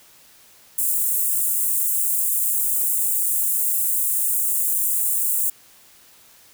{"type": "high-pass noise", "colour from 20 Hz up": "white", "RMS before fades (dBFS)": -21, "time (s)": [0.78, 5.5], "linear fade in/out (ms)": 5, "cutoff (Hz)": 7700, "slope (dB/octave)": 48, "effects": ["white hiss -51 dBFS RMS until 6.53 s"]}